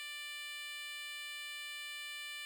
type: tone with high-pass filter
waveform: 10% pulse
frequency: 590 Hz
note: D5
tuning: 8 cents sharp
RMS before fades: -45 dBFS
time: 0-2.45 s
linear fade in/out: 0 ms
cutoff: 2200 Hz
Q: 1.7
effects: none